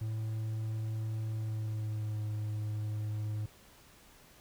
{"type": "tone with pitch glide", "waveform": "triangle", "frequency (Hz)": [110, 106.56], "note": ["A2", "G#2"], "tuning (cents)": [0, 45], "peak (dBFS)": -31, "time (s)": [0.01, 3.46], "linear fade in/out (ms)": 5, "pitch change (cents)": -55, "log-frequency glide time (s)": [1.32, 2.23], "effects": ["pink hiss -59 dBFS RMS until 4.4 s"]}